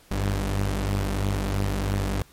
sawtooth tone pair together, 50.55 / 98.1 Hz, G#1 / G2, -46 / +2 cents, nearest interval major seventh, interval 1148 cents, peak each -22 dBFS, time 0.11-2.22 s, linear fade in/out 0 ms, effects pink hiss -55 dBFS RMS until 2.32 s + MP3 64 kbps

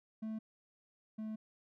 triangle tone pair in turn, 219.4 / 217.4 Hz, A3 / A3, -5 / -21 cents, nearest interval unison, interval 16 cents, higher first, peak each -36 / -37 dBFS, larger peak first, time 0.22-0.39 / 1.18-1.36 s, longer second, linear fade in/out 10 ms, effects none

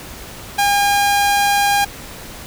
sawtooth tone, 809 Hz, G#5, 46 cents flat, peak -9 dBFS, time 0.58-1.85 s, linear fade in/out 10 ms, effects pink hiss -34 dBFS RMS until 2.46 s

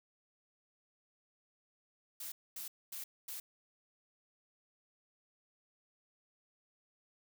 blue noise bursts, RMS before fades -44 dBFS, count 4, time 2.2-3.4 s, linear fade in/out 5 ms, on 120 ms, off 240 ms, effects none

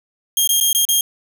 10% pulse tone with dropouts, 3228 Hz, G#7, 50 cents flat, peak -5 dBFS, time 0.37-1.01 s, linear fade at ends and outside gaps 2 ms, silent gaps 0.475-0.491 / 0.602-0.609 / 0.73-0.748 / 0.852-0.888 s, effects none

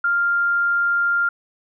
sine tone, 1396.9 Hz, F6, in tune, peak -16 dBFS, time 0.04-1.29 s, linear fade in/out 5 ms, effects none

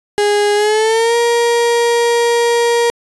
35% pulse tone with pitch glide, 412.5 to 471.1 Hz, G#4 to A#4, -12 to +18 cents, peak -9 dBFS, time 0.18-2.9 s, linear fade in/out 0 ms, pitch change +230 cents, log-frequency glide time 0.55-1.16 s, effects resampled to 24000 Hz

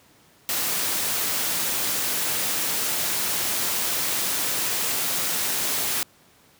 white noise, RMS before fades -25 dBFS, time 0.49-6.03 s, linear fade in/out 0 ms, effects pink hiss -56 dBFS RMS until 6.59 s + high-pass 100 Hz 12 dB/octave

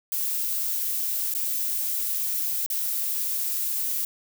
violet noise with dropouts, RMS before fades -27 dBFS, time 0.12-4.05 s, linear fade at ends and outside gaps 1 ms, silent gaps 1.339-1.349 / 2.662-2.701 s, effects none

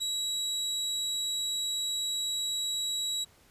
30% pulse tone, 3884 Hz, B7, 30 cents flat, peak -27 dBFS, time 0-3.25 s, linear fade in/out 20 ms, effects pink hiss -61 dBFS RMS until 3.5 s + resampled to 32000 Hz

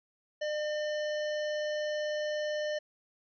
harmonic tone, 603 Hz, D5, 46 cents sharp, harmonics 1 / 3 / 5 / 7 / 9 / 10, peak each -31 / -40 / -45 / -50 / -52 / -54 dBFS, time 0.41-2.79 s, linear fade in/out 10 ms, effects none

